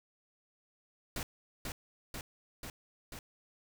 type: noise with echo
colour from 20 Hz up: pink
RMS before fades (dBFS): -38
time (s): 1.16-1.23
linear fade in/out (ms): 2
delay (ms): 490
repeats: 4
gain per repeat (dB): -2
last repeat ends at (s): 3.19
effects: none

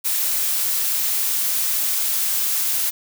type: noise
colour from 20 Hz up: blue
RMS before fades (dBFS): -21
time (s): 0.04-2.91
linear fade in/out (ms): 20
effects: none

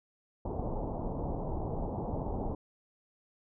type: low-pass noise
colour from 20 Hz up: pink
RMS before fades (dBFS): -35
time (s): 0.45-2.55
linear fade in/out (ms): 5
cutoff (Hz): 920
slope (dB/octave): 48
effects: none

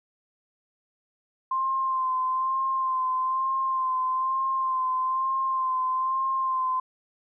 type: tone with vibrato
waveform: sine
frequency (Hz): 1046.5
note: C6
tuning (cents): 0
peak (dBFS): -23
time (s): 1.51-6.8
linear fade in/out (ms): 5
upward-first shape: sine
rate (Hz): 1.1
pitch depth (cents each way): 27
effects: none

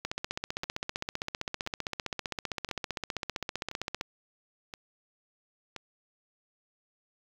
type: two click trains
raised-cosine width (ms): 0.2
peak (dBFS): -22 / -15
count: 6 / 62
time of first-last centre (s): 0.64-5.763 / 0.05-4.011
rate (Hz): 0.976 / 15.4
effects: low-pass 7000 Hz 12 dB/octave + 7-bit

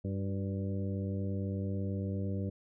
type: harmonic tone with a mistuned harmonic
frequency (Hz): 98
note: G2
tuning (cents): 0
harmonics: 1 / 2 / 3 / 4 / 5 / 6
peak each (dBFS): -34 / -37 / -43 / -46 / -45 / -49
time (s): 0.04-2.5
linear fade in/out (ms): 10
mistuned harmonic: 4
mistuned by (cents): -43
effects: none

